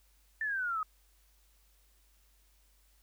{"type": "exponential sweep", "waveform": "sine", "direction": "down", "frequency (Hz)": [1795, 1244.5], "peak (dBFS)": -31, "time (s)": [0.41, 0.83], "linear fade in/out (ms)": 2, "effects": ["added 50 Hz sine -65 dBFS peak until 3.02 s", "white hiss -70 dBFS RMS until 3.02 s"]}